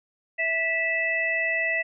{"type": "harmonic tone", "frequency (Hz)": 656, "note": "E5", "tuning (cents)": -9, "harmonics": [1, 3, 4], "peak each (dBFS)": [-31, -24, -29], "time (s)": [0.38, 1.83], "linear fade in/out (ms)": 20, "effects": []}